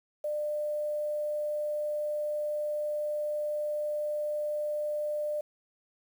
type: tone with quantisation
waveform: sine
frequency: 598 Hz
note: D5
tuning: 31 cents sharp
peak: -29 dBFS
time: 0.24-5.41 s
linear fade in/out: 5 ms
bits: 9
effects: none